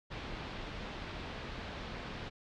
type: low-pass noise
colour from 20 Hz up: pink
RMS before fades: -43 dBFS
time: 0.1-2.3 s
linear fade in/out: 20 ms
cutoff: 4100 Hz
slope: 24 dB/octave
effects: none